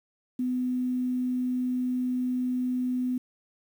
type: tone with quantisation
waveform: sine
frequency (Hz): 251.4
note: B3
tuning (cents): +31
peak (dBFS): -25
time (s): 0.39-3.18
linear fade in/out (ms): 5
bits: 9
effects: none